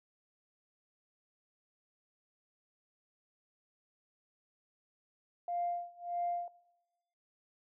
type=tone with tremolo; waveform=sine; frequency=698.5 Hz; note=F5; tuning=in tune; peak=-30 dBFS; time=5.48-6.48 s; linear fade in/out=2 ms; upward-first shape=sine; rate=1.6 Hz; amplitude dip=95%; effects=noise-tail reverb RT60 1.0 s tail -19 dB re dry + tanh soft clip ceiling -26 dBFS